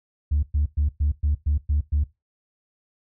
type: tone bursts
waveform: sine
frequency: 73.5 Hz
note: D2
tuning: 2 cents sharp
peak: -17 dBFS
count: 8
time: 0.31-2.04 s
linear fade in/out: 10 ms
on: 120 ms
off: 110 ms
effects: noise-tail reverb RT60 0.2 s tail -17 dB re dry + tanh soft clip ceiling -15 dBFS